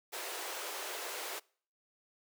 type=high-pass noise; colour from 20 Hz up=pink; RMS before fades=-41 dBFS; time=0.12-1.4 s; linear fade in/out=20 ms; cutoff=370 Hz; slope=48 dB/octave; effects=noise-tail reverb RT60 0.5 s tail -25 dB re dry